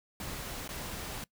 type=noise with dropouts; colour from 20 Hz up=pink; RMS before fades=-40 dBFS; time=0.2-1.24 s; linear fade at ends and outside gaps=2 ms; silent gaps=0.678-0.69 s; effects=noise-tail reverb RT60 0.1 s tail -22 dB re dry